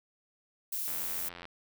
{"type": "noise", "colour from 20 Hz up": "violet", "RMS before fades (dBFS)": -35, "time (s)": [0.72, 1.29], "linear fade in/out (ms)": 5}
{"type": "click train", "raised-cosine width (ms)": 0.3, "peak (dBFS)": -28, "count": 51, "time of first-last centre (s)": [0.88, 1.454], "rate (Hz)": 87.1}
{"effects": []}